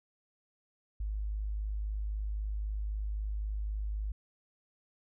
sine tone, 51.91 Hz, G#1, in tune, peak -32 dBFS, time 1-4.12 s, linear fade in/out 5 ms, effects none

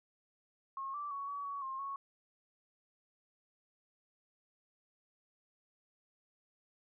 sine tone with pitch steps, 1083 / 1167 / 1116 / 1135 / 1124 / 1064 / 1105 Hz, C#6 / D6 / C#6 / C#6 / C#6 / C6 / C#6, -41 / -11 / +11 / +41 / +24 / +29 / -6 cents, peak -38 dBFS, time 0.77-1.96 s, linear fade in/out 2 ms, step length 170 ms, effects none

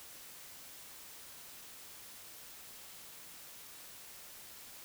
silence, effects white hiss -52 dBFS RMS until 4.84 s

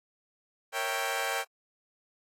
15% pulse chord, A# diminished seventh, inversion none, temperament equal, 466.2 / 554.4 / 659.3 / 784 Hz, A#4 / C#5 / E5 / G5, 0 / 0 / 0 / 0 cents, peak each -31 / -29 / -32 / -26 dBFS, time 0.72-1.45 s, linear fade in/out 50 ms, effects AAC 48 kbps

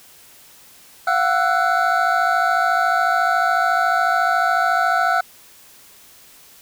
triangle tone cluster, 695 / 749 / 1330 / 1480 Hz, F5 / F#5 / E6 / F#6, -9 / +21 / +15 / 0 cents, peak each -19 dBFS, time 1.07-5.21 s, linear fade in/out 5 ms, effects white hiss -47 dBFS RMS until 6.61 s

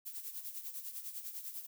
violet noise with tremolo, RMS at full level -42 dBFS, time 0.05-1.67 s, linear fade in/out 20 ms, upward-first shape sine, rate 10 Hz, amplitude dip 65%, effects none

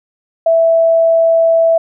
sine tone, 659.3 Hz, E5, in tune, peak -7 dBFS, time 0.46-1.78 s, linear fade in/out 5 ms, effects none

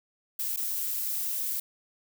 violet noise with dropouts, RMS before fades -31 dBFS, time 0.39-1.6 s, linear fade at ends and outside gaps 5 ms, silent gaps 0.563-0.571 s, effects none

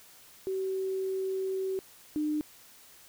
sine tone pair in turn, 381 / 302.4 Hz, G4 / D#4, -49 / -49 cents, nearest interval major third, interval 400 cents, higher first, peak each -29 / -27 dBFS, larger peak second, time 0.47-1.79 / 2.16-2.41 s, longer first, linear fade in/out 0 ms, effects white hiss -55 dBFS RMS until 3.08 s

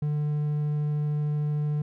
triangle tone, 148.9 Hz, D3, 24 cents sharp, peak -22 dBFS, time 0.02-1.82 s, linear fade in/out 5 ms, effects none

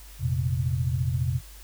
sine chord, F suspended fourth, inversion none, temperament just, 87.31 / 116.41 / 130.96 Hz, F2 / Bb2 / C3, 0 / -2 / +2 cents, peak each -28 / -29 / -26 dBFS, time 0.19-1.41 s, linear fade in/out 50 ms, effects added 50 Hz sine -44 dBFS peak until 1.63 s + white hiss -50 dBFS RMS until 1.63 s

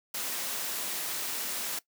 white noise, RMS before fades -34 dBFS, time 0.14-1.79 s, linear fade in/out 5 ms, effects noise-tail reverb RT60 0.1 s tail -19 dB re dry + high-pass 200 Hz 12 dB/octave

